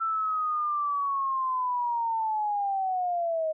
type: linear sweep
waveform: sine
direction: down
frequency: 1337 to 622.3 Hz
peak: -25 dBFS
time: 0-3.53 s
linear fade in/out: 20 ms
effects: none